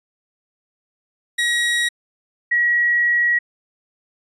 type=tone pair in turn; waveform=30% pulse / sine; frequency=1904 / 1913.9 Hz; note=A#6 / A#6; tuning=+36 / +45 cents; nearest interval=unison; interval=9 cents; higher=second; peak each=-14 dBFS; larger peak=neither; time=1.38-1.89 / 2.51-3.39 s; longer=second; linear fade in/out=10 ms; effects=resampled to 24000 Hz